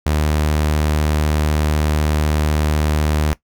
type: tone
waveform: sawtooth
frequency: 76 Hz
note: D#2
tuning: 40 cents flat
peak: -11 dBFS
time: 0.06-3.33 s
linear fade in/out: 0 ms
effects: noise-tail reverb RT60 0.1 s tail -18 dB re dry